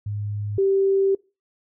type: tone pair in turn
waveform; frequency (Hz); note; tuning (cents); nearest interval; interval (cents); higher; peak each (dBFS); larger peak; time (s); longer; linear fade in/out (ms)
sine; 103.5 / 389.8; G#2 / G4; -5 / -10; octave + major seventh; 2295; second; -25 / -16; second; 0.06-0.58 / 0.58-1.15; second; 5
effects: noise-tail reverb RT60 0.3 s tail -24 dB re dry